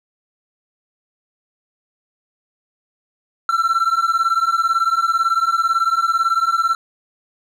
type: beating tone pair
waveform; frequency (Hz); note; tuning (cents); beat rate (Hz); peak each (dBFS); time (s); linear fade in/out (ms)
triangle; 1339 / 1357; E6 / E6; +27 / +50; 18; -16; 3.49-6.75; 2
effects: none